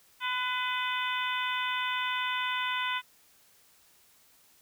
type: harmonic tone with a mistuned harmonic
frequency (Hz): 504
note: B4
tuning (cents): +35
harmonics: 2 / 3 / 4 / 5 / 6 / 7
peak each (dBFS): -33 / -35 / -36 / -37 / -38 / -38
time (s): 0.2-3.02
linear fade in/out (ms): 50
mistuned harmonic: 3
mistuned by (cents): -29
effects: white hiss -62 dBFS RMS until 4.61 s